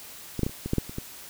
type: clicks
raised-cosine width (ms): 3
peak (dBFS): -16 / -10 / -15 / -29 / -18 / -11 / -10 / -25 / -18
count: 9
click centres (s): 0.393 / 0.433 / 0.465 / 0.495 / 0.66 / 0.734 / 0.783 / 0.895 / 0.984
effects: white hiss -44 dBFS RMS until 1.29 s